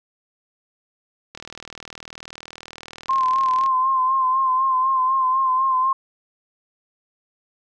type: click train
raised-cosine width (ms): 0.2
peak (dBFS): -18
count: 93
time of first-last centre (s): 1.35-3.662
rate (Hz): 39.8
type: tone with vibrato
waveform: sine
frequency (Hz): 1046.5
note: C6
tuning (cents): 0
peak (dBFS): -16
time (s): 3.09-5.93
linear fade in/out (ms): 5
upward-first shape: sine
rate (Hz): 4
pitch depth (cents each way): 41
effects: none